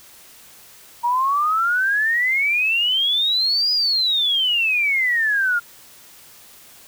sine exponential two-way sweep, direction up then down, 938 to 4978 to 1392 Hz, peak -16 dBFS, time 1.03-5.6 s, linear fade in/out 20 ms, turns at 3.72 s, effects white hiss -46 dBFS RMS until 6.87 s

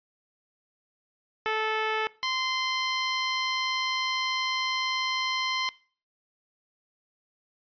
10% pulse tone pair in turn, 436.6 / 1038.4 Hz, A4 / C6, -13 / -13 cents, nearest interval octave + minor third, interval 1500 cents, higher second, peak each -17 dBFS, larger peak neither, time 1.46-2.07 / 2.23-5.69 s, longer second, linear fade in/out 0 ms, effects noise-tail reverb RT60 0.4 s tail -21 dB re dry + resampled to 11025 Hz

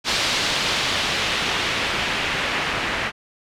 white noise with low-pass filter sweep, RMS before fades -23 dBFS, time 0.04-3.12 s, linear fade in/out 50 ms, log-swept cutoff 4300 to 2200 Hz, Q 1.2, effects none

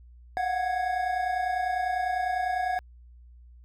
triangle tone cluster, 709 / 739 / 1659 Hz, F5 / F#5 / G#6, +26 / -2 / -2 cents, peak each -30 / -25 / -33 dBFS, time 0.37-2.79 s, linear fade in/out 0 ms, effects added 60 Hz sine -48 dBFS peak until 3.64 s

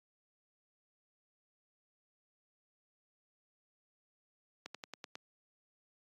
slowing click train, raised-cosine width 0.2 ms, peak -26 dBFS, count 6, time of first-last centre 4.66-5.155 s, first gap 86 ms, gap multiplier 1.07, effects high-pass 200 Hz 12 dB/octave + AAC 32 kbps

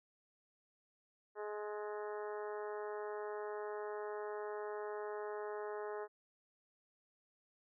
harmonic tone with a mistuned harmonic, 210 Hz, G#3, 19 cents sharp, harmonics 2 / 3 / 4 / 5 / 6 / 7 / 8 / 9, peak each -42 / -49 / -49 / -52 / -54 / -56 / -59 / -60 dBFS, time 1.35-6.08 s, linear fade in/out 50 ms, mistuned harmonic 9, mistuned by -43 cents, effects none

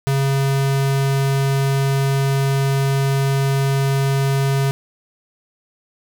square tone, 136.9 Hz, C#3, 21 cents flat, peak -16 dBFS, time 0.07-4.71 s, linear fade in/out 0 ms, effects none

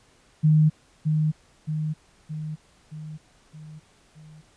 sine tone with echo, 154.4 Hz, D#3, 13 cents flat, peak -14 dBFS, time 0.43-0.7 s, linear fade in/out 20 ms, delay 620 ms, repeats 6, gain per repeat -5 dB, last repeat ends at 4.42 s, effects pink hiss -59 dBFS RMS until 4.56 s + resampled to 22050 Hz

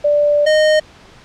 sine / square tone pair in turn, 587.3 / 616.9 Hz, D5 / D#5, 0 / -15 cents, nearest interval minor second, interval 85 cents, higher second, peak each -10 dBFS, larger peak neither, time 0.04-0.46 / 0.46-0.8 s, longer first, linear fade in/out 10 ms, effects pink hiss -43 dBFS RMS until 1.24 s + low-pass 5000 Hz 12 dB/octave

